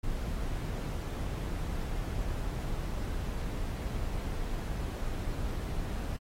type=noise; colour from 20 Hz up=brown; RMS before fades=-34 dBFS; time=0.03-6.17 s; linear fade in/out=10 ms; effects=AAC 48 kbps